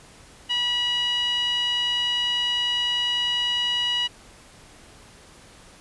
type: tone with band-pass filter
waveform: sawtooth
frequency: 970 Hz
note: B5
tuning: 31 cents flat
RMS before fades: -24 dBFS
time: 0.49-4.08 s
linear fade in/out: 20 ms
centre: 2900 Hz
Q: 5.9
effects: pink hiss -49 dBFS RMS until 5.8 s + resampled to 24000 Hz